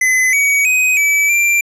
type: tone with pitch steps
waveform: square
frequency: 2029 / 2261 / 2512 / 2299 / 2364 Hz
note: B6 / C#7 / D#7 / D7 / D7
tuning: +46 / +34 / +16 / -37 / +11 cents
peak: -11 dBFS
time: 0.01-1.61 s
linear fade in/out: 5 ms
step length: 320 ms
effects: low-pass 12000 Hz 12 dB/octave